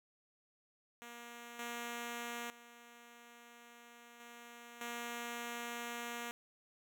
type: tone with level steps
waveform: 5% pulse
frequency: 237.3 Hz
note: A#3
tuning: 31 cents sharp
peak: -38 / -30 / -45 / -41 / -30 dBFS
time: 1.02-6.31 s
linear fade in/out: 0 ms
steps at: 1.59 / 2.5 / 4.2 / 4.81 s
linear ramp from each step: 2 ms
effects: none